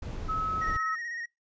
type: noise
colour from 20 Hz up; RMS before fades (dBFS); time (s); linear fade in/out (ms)
brown; -36; 0.02-0.77; 5
type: tone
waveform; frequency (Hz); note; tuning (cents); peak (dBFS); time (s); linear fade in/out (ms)
sine; 1290; E6; -38; -28; 0.28-0.96; 20
type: tone with vibrato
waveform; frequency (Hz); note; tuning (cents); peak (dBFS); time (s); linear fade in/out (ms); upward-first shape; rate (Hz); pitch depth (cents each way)
triangle; 1872; A#6; +7; -32; 0.61-1.26; 10; square; 16; 24
effects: noise-tail reverb RT60 0.2 s tail -26 dB re dry + resampled to 16000 Hz